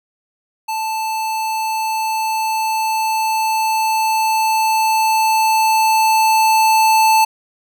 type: tone with level ramp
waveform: square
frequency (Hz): 880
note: A5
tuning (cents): 0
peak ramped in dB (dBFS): -20 to -10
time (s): 0.68-7.25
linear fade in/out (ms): 10
effects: none